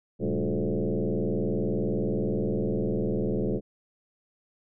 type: tone with frequency modulation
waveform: sine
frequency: 110 Hz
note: A2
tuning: in tune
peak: -24 dBFS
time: 0.19-3.61 s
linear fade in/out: 50 ms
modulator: 80.1 Hz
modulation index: 5.1
effects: none